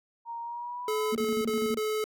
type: tone with pitch glide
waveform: sine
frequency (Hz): 933 to 1005.8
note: A#5 to B5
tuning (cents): +1 to +31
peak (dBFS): -34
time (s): 0.25-1.15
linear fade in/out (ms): 50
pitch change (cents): +130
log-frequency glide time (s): 0.41-1.02
type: tone bursts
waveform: square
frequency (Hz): 430.4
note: A4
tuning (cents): -38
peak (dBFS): -28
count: 4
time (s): 0.88-2.041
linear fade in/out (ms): 2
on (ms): 270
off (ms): 27
type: tone with tremolo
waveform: sine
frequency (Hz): 229.7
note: A#3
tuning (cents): -25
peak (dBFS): -28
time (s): 1.12-1.79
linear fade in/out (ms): 10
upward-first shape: square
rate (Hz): 12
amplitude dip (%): 65
effects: none